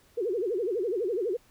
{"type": "tone with vibrato", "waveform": "sine", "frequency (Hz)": 415.3, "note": "G#4", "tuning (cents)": 0, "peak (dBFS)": -26, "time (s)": [0.17, 1.37], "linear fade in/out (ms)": 10, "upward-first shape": "sine", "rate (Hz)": 12, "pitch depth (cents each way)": 280, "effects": ["pink hiss -62 dBFS RMS until 1.5 s"]}